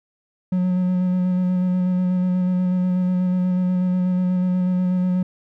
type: tone with vibrato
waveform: triangle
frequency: 182.1 Hz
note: F#3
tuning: 27 cents flat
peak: -15 dBFS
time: 0.52-5.23 s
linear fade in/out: 5 ms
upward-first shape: square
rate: 8.2 Hz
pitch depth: 13 cents each way
effects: none